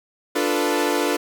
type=chord; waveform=sawtooth; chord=B half-diminished seventh; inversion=first; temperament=equal; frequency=293.7 / 349.2 / 440 / 493.9 Hz; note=D4 / F4 / A4 / B4; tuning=0 / 0 / 0 / 0 cents; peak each=-20 / -21 / -21 / -22 dBFS; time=0.35-1.17 s; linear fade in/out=10 ms; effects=none